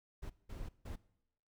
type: noise bursts at uneven times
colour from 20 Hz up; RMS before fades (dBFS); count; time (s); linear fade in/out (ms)
brown; -44; 3; 0.22-0.3 / 0.49-0.69 / 0.85-0.96; 10
effects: noise-tail reverb RT60 0.8 s tail -20 dB re dry